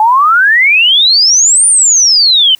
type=exponential two-way sweep; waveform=sine; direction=up then down; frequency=842 to 9397 to 2961 Hz; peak=-4 dBFS; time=0-2.55 s; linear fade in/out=2 ms; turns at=1.67 s; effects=white hiss -46 dBFS RMS until 2.59 s